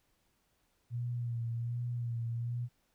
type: tone with vibrato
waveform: sine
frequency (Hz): 118.6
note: A#2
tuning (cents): +30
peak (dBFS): -33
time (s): 0.9-2.69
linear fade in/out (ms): 50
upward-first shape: sine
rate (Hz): 1.3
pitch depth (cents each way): 37
effects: pink hiss -75 dBFS RMS until 2.94 s